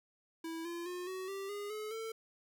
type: tone with pitch steps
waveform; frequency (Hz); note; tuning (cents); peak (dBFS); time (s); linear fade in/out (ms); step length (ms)
square; 327.6 / 342.5 / 358.1 / 374.4 / 391.4 / 409.2 / 427.8 / 447.3; E4 / F4 / F4 / F#4 / G4 / G#4 / A4 / A4; -11 / -34 / +43 / +20 / -3 / -26 / -49 / +28; -40; 0.44-2.12; 5; 210
effects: none